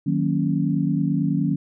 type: chord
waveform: sine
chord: D# minor seventh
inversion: none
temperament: equal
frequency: 155.56 / 185 / 233.1 / 277.2 Hz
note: D#3 / F#3 / A#3 / C#4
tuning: 0 / 0 / 0 / 0 cents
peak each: -23 / -24 / -27 / -24 dBFS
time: 0.06-1.56 s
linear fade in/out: 10 ms
effects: none